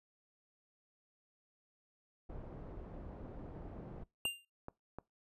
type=low-pass noise; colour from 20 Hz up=pink; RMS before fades=-48 dBFS; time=2.29-4.04 s; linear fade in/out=10 ms; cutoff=620 Hz; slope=12 dB/octave
type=tone with exponential decay; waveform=square; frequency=2794 Hz; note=F7; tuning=in tune; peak=-31 dBFS; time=4.25-4.45 s; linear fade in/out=2 ms; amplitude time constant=42 ms
type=clicks; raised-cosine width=1 ms; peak=-30 dBFS; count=3; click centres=4.254 / 4.684 / 4.986 s
effects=noise-tail reverb RT60 0.2 s tail -23 dB re dry + resampled to 32000 Hz